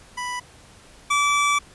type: tone pair in turn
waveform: 25% pulse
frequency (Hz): 987.8 / 1156.9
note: B5 / D6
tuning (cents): 0 / -26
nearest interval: minor third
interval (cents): 274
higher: second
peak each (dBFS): -23 / -14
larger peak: second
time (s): 0.17-0.4 / 1.1-1.59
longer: second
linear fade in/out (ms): 10
effects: pink hiss -49 dBFS RMS until 1.74 s + resampled to 24000 Hz